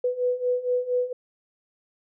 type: beating tone pair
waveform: sine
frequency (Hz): 493.4 / 497.7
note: B4 / B4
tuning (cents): -2 / +13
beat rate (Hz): 4.3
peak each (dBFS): -27 / -24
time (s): 0.04-1.13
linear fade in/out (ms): 5
effects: none